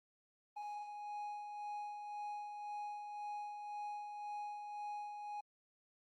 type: tone with tremolo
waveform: triangle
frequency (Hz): 830.6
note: G#5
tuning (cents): 0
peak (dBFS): -39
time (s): 0.56-5.41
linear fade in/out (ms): 10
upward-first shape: sine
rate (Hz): 1.9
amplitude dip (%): 40
effects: Opus 32 kbps